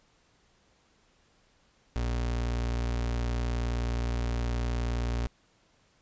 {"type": "tone", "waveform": "35% pulse", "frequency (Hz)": 59.2, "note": "A#1", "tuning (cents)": 27, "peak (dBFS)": -26, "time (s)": [1.96, 5.27], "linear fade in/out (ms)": 0, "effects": ["pink hiss -66 dBFS RMS until 6.01 s", "resampled to 16000 Hz"]}